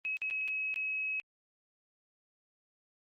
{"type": "tone with dropouts", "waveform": "sine", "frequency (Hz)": 2560, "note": "D#7", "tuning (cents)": 49, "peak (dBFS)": -32, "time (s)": [0.05, 1.2], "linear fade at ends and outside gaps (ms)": 0, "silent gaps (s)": [[0.17, 0.218], [0.301, 0.309], [0.478, 0.482], [0.742, 0.76]], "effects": ["Opus 24 kbps"]}